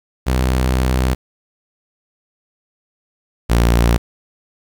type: tone pair in turn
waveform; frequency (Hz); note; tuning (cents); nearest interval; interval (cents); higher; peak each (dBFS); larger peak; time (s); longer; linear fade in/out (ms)
sawtooth; 63.7 / 58.33; C2 / A#1; -46 / +2; major second; 152; first; -10 / -7; second; 0.26-1.15 / 3.49-3.98; first; 20
effects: 8-bit